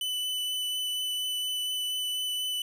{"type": "tone with vibrato", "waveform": "45% pulse", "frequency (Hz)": 2996, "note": "F#7", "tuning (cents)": 21, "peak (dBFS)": -29, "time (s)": [0.01, 2.62], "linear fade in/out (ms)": 2, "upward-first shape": "triangle", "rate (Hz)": 4.2, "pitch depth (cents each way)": 10, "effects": []}